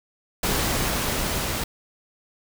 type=noise with level ramp; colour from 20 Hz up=pink; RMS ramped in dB=-23 to -27 dBFS; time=0.43-1.64 s; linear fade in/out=5 ms; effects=none